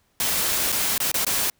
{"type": "noise with dropouts", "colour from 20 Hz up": "white", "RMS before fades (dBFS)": -23, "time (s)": [0.2, 1.5], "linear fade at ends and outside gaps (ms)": 1, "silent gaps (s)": [[0.72, 0.725], [0.979, 1.002], [1.116, 1.142], [1.248, 1.266]], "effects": ["pink hiss -66 dBFS RMS until 1.59 s"]}